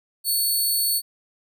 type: tone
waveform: 5% pulse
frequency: 4435 Hz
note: C#8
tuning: in tune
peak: -13 dBFS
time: 0.24-1.02 s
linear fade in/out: 50 ms
effects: none